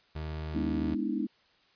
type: tone with pitch glide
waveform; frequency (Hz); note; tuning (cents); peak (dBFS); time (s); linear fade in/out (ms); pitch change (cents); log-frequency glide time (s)
30% pulse; 77.78 to 78.37; D#2 to D#2; 0 to +13; -32; 0.15-0.95; 10; +13; 0.6-0.79
type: chord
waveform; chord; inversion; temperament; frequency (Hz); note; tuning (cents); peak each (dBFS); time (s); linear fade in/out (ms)
sine; E dominant seventh; first; equal with one note detuned; 207.7 / 246.9 / 293.7 / 322.3; G#3 / B3 / D4 / E4; 0 / 0 / 0 / -39; -34; 0.54-1.27; 10
effects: white hiss -65 dBFS RMS until 1.75 s + resampled to 11025 Hz